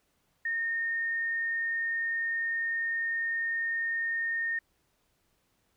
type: tone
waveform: sine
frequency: 1835 Hz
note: A#6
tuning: 28 cents flat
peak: -28 dBFS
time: 0.45-4.59 s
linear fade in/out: 5 ms
effects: pink hiss -73 dBFS RMS until 5.76 s